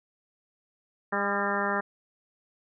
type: harmonic tone with a mistuned harmonic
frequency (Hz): 201.5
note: G3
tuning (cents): +48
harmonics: 1 / 2 / 3 / 4 / 5 / 6 / 7 / 8 / 9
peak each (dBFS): -34 / -34 / -34 / -34 / -34 / -34 / -34 / -34 / -34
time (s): 1.12-1.81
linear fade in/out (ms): 10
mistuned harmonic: 7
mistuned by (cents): -39
effects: none